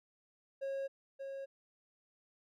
triangle tone with echo, 545 Hz, C#5, 29 cents flat, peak -34 dBFS, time 0.61-0.88 s, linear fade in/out 20 ms, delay 580 ms, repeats 1, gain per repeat -5 dB, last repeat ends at 1.46 s, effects none

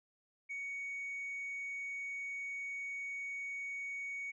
sine tone, 2235 Hz, C#7, 14 cents sharp, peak -37 dBFS, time 0.49-4.32 s, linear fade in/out 20 ms, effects tanh soft clip ceiling -37 dBFS

